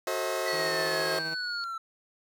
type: chord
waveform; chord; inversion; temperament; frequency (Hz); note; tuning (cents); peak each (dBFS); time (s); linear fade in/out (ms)
sawtooth; F# diminished seventh; none; just; 370 / 444 / 532.8 / 639.4; F#4 / A4 / C5 / Eb5; 0 / +16 / +31 / +47; -31 / -33 / -29 / -29; 0.07-1.19; 2
type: exponential sweep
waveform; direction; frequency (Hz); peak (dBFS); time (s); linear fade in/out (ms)
triangle; down; 1975.5 to 1323; -31; 0.46-1.78; 5
type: tone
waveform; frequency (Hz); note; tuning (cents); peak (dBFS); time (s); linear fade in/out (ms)
sine; 4400; C#8; -14; -34; 0.48-1.64; 0
type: tone with tremolo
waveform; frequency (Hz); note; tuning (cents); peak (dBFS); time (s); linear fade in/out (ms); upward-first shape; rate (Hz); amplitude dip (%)
10% pulse; 161.3; E3; -37; -28; 0.52-1.35; 20; sine; 15; 35
effects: none